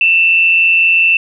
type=tone with amplitude modulation; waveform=sine; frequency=2674 Hz; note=E7; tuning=24 cents sharp; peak=-5 dBFS; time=0.01-1.17 s; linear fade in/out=2 ms; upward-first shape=sine; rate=175 Hz; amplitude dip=45%; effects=none